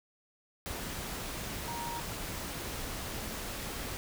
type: tone in noise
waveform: sine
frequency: 940 Hz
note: A#5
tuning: 14 cents sharp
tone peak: -38 dBFS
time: 1.68-2 s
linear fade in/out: 0 ms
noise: pink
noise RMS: -39 dBFS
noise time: 0.66-3.97 s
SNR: -2 dB
effects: none